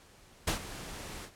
pink noise with ADSR envelope, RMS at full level -28 dBFS, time 0.47-1.31 s, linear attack 7 ms, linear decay 110 ms, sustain -15 dB, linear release 80 ms, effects pink hiss -58 dBFS RMS until 1.35 s + low-pass 11000 Hz 12 dB/octave

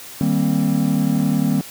triangle chord, C minor seventh, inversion first, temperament equal with one note detuned, 155.56 / 196 / 233.1 / 264.4 Hz, Eb3 / G3 / Bb3 / C4, 0 / 0 / 0 / +18 cents, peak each -19 dBFS, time 0.21-1.61 s, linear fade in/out 0 ms, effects white hiss -37 dBFS RMS until 1.7 s + high-pass 60 Hz 12 dB/octave

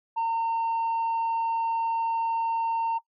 sine tone, 913 Hz, A#5, 36 cents flat, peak -21 dBFS, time 0.16-2.99 s, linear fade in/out 20 ms, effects noise-tail reverb RT60 0.1 s tail -19 dB re dry + tanh soft clip ceiling -23 dBFS

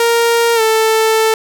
sawtooth tone with pitch glide, 466.2 to 442.1 Hz, A#4 to A4, 0 to +8 cents, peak -6 dBFS, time 0-1.34 s, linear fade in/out 2 ms, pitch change -92 cents, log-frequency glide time 0.55-0.61 s, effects none

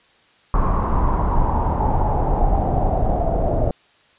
brown noise with low-pass filter sweep, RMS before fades -18 dBFS, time 0.54-3.71 s, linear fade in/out 2 ms, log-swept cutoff 1100 to 640 Hz, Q 6.1, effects white hiss -55 dBFS RMS until 4.18 s + resampled to 8000 Hz

